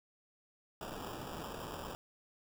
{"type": "noise with sample-and-hold", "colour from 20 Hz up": "violet", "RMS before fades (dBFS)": -44, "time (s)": [0.81, 1.95], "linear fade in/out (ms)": 0, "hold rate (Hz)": 2100, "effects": []}